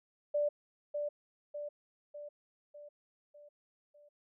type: tone with echo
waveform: sine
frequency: 587.3 Hz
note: D5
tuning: in tune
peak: -28 dBFS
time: 0.34-0.49 s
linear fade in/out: 10 ms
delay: 600 ms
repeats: 6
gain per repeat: -5 dB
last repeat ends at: 4.09 s
effects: none